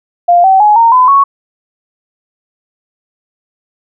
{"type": "tone with pitch steps", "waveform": "sine", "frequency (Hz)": [698.5, 766.1, 840.3, 921.7, 1010.9, 1108.8], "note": ["F5", "G5", "G#5", "A#5", "B5", "C#6"], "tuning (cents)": [0, -40, 20, -20, 40, 0], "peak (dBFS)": -3, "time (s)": [0.28, 1.24], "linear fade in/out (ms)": 10, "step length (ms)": 160, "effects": []}